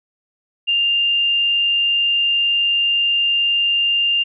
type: tone with frequency modulation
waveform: sine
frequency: 2799 Hz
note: F7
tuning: 3 cents sharp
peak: -14 dBFS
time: 0.67-4.24 s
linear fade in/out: 20 ms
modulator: 49.4 Hz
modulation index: 0.35
effects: none